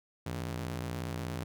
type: ring-modulated tone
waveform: sawtooth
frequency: 121.6 Hz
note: B2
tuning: 26 cents flat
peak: -28 dBFS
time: 0.26-1.44 s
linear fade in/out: 5 ms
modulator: 32.5 Hz
effects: none